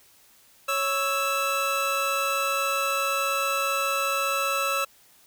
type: tone pair together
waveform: 25% pulse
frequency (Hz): 554.4 / 1318.6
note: C#5 / E6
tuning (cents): 0 / 0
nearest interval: octave + minor third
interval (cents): 1500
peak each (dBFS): -25 / -21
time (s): 0.68-4.85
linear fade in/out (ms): 10
effects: white hiss -57 dBFS RMS until 5.26 s